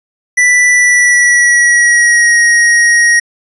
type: tone with pitch glide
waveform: square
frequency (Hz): 1975.5 to 1883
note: B6 to A#6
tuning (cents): 0 to +17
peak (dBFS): -6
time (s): 0.37-3.2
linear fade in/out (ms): 10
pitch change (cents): -83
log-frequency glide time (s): 0.7-2.39
effects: resampled to 24000 Hz